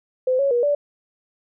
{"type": "tone with pitch steps", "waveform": "sine", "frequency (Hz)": [512, 555, 480.8, 580], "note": ["C5", "C#5", "B4", "D5"], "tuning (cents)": [-38, 2, -46, -22], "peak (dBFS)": -16, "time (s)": [0.27, 0.75], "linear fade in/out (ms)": 5, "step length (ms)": 120, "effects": []}